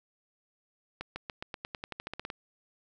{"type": "accelerating click train", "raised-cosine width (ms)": 0.3, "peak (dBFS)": -21, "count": 15, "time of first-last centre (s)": [1.01, 2.302], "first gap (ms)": 150, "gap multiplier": 0.92, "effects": []}